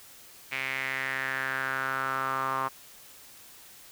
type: tone with band-pass filter sweep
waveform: sawtooth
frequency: 133.1 Hz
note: C3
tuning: 30 cents sharp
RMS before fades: -31 dBFS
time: 0.51-2.69 s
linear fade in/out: 20 ms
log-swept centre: 2300 to 1100 Hz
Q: 4.9
effects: white hiss -51 dBFS RMS until 3.91 s